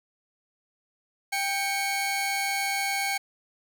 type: tone pair together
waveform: sawtooth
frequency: 790 / 2213 Hz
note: G5 / C#7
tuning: +13 / -3 cents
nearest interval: octave + tritone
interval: 1784 cents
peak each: -25 dBFS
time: 1.32-3.18 s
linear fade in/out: 10 ms
effects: none